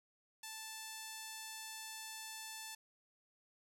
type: tone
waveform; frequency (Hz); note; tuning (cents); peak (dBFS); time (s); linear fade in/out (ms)
5% pulse; 880; A5; 0; -34; 0.43-2.75; 5
effects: none